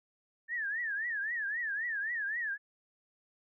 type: tone with vibrato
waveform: sine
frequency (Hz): 1760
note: A6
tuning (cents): 0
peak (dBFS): -32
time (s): 0.48-2.58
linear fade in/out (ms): 50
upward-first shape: triangle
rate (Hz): 3.8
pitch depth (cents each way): 200
effects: none